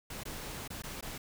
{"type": "noise with dropouts", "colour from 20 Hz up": "pink", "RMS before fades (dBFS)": -42, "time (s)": [0.1, 1.18], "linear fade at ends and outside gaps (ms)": 5, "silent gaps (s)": [[0.235, 0.253], [0.678, 0.702], [0.822, 0.836], [1.01, 1.025]], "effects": []}